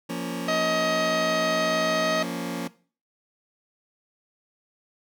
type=chord; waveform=sawtooth; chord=Bb minor; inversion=second; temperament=just; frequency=174.81 / 233.1 / 279.7 Hz; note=F3 / Bb3 / Db4; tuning=+2 / 0 / +16 cents; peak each=-29 dBFS; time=0.09-2.68 s; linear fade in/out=10 ms
type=harmonic tone; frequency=631 Hz; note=D#5; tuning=24 cents sharp; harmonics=1 / 2 / 3 / 4 / 5 / 6 / 7 / 8 / 10; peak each=-25 / -29 / -31 / -35 / -36 / -38 / -37 / -42 / -40 dBFS; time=0.48-2.23 s; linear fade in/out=5 ms
effects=noise-tail reverb RT60 0.4 s tail -18 dB re dry